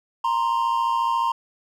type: tone pair together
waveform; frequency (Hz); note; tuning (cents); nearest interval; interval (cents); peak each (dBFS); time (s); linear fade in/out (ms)
triangle; 932.3 / 1046.5; A#5 / C6; 0 / 0; major second; 200; -20 / -21; 0.24-1.32; 5
effects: none